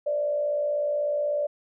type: tone with frequency modulation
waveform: sine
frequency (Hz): 587.3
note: D5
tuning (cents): 0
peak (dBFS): -23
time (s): 0.06-1.47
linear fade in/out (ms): 10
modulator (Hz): 56.3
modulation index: 0.5
effects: none